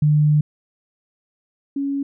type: tone pair in turn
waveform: sine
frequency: 150 / 278.6 Hz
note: D3 / C#4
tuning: +37 / +9 cents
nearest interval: major seventh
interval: 1072 cents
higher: second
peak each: -12 / -20 dBFS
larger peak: first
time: 0.02-0.41 / 1.76-2.03 s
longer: first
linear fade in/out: 5 ms
effects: none